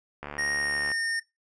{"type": "click train", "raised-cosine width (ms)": 0.5, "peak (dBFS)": -21, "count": 51, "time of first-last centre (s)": [0.23, 0.917], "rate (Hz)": 72.8}
{"type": "tone with pitch glide", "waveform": "square", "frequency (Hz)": [1864.7, 1827.4], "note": ["A#6", "A#6"], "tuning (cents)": [0, -35], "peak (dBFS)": -27, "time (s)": [0.38, 1.2], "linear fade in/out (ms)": 10, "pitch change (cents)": -35, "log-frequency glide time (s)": [0.54, 0.98]}
{"effects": ["noise-tail reverb RT60 0.2 s tail -20 dB re dry", "resampled to 22050 Hz"]}